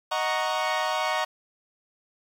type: chord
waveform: sawtooth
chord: D# minor seventh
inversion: none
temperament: equal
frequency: 622.3 / 740 / 932.3 / 1108.7 Hz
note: D#5 / F#5 / A#5 / C#6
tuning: 0 / 0 / 0 / 0 cents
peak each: -26 dBFS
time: 0.11-1.25 s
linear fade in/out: 10 ms
effects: low-pass 5000 Hz 12 dB/octave + 8-bit